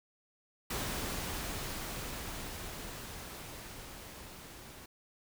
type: noise with level ramp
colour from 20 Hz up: pink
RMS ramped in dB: -36 to -51 dBFS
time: 0.7-4.86 s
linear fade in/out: 5 ms
effects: none